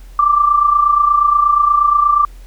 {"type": "tone with amplitude modulation", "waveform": "sine", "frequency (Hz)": 1174.7, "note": "D6", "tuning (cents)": 0, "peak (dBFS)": -6, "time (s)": [0.19, 2.25], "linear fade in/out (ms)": 2, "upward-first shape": "sine", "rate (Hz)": 28.4, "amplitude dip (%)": 65, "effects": ["added 42 Hz sine -33 dBFS peak until 2.46 s", "pink hiss -49 dBFS RMS until 2.46 s"]}